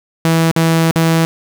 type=tone with dropouts; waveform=sawtooth; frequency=163.7 Hz; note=E3; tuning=12 cents flat; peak=-6 dBFS; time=0.25-1.25 s; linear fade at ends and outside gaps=0 ms; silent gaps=0.514-0.563 / 0.911-0.958 s; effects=none